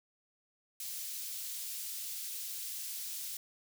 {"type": "high-pass noise", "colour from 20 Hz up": "white", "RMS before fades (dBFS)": -41, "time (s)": [0.8, 3.37], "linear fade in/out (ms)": 2, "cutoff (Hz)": 3700, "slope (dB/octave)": 12, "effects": []}